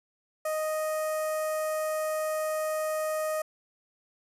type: tone with notch filter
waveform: sawtooth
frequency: 622.3 Hz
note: D#5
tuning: in tune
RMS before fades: -30 dBFS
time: 0.45-3.42 s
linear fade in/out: 5 ms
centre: 3600 Hz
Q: 0.5
effects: resampled to 32000 Hz